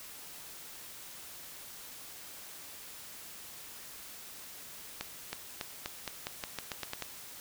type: accelerating click train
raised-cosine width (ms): 0.2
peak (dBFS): -18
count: 12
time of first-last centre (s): 5.01-7.023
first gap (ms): 320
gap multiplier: 0.88
effects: white hiss -48 dBFS RMS until 7.4 s